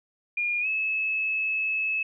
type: tone with pitch glide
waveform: sine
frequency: 2421 to 2595 Hz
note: D#7 to E7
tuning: -48 to -28 cents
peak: -24 dBFS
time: 0.37-2.03 s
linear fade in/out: 5 ms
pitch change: +120 cents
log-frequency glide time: 0.61-0.67 s
effects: none